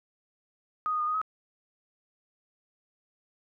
sine tone with pitch steps, 1246 / 1236 / 1219 / 1242 / 1275 Hz, D#6 / D#6 / D#6 / D#6 / D#6, +2 / -12 / -36 / -3 / +42 cents, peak -26 dBFS, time 0.86-1.215 s, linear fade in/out 0 ms, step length 71 ms, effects none

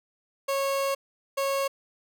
30% pulse tone pair in turn, 549 / 549 Hz, C#5 / C#5, -17 / -17 cents, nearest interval unison, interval 0 cents, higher neither, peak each -22 dBFS, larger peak neither, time 0.48-0.95 / 1.37-1.68 s, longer first, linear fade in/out 10 ms, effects none

